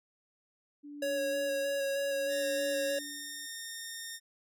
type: tone with tremolo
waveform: sine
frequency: 290.8 Hz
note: D4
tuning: 17 cents flat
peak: -40 dBFS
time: 0.83-3.47 s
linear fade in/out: 20 ms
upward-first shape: sine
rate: 0.68 Hz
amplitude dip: 90%
type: tone with vibrato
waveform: square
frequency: 554.4 Hz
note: C#5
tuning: in tune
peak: -31 dBFS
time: 1.02-2.99 s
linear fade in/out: 5 ms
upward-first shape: square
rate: 3.2 Hz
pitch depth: 12 cents each way
type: tone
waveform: 10% pulse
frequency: 1831 Hz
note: A#6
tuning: 32 cents flat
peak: -31 dBFS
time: 2.28-4.2 s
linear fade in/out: 50 ms
effects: none